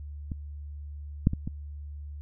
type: clicks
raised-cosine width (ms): 5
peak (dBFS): -22 / -7 / -18 / -19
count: 4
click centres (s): 0.318 / 1.271 / 1.334 / 1.475
effects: added 73 Hz sine -37 dBFS peak until 2.21 s